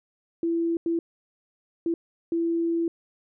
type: tone bursts at uneven times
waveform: sine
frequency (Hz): 334.7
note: E4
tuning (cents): +26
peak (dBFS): -22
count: 4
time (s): 0.43-0.77 / 0.86-0.99 / 1.86-1.94 / 2.32-2.88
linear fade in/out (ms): 2
effects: none